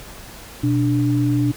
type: tone pair together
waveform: sine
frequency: 123.49 / 293.7 Hz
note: B2 / D4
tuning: 0 / 0 cents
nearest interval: octave + minor third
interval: 1500 cents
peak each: -18 / -18 dBFS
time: 0.63-1.52 s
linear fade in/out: 10 ms
effects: added 50 Hz sine -45 dBFS peak until 1.56 s + pink hiss -39 dBFS RMS until 1.56 s